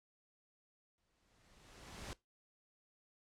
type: noise with exponential growth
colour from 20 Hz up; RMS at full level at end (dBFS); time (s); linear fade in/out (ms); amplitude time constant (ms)
pink; -45; 0.98-2.13; 0; 250
effects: noise-tail reverb RT60 0.2 s tail -20 dB re dry + low-pass 8000 Hz 12 dB/octave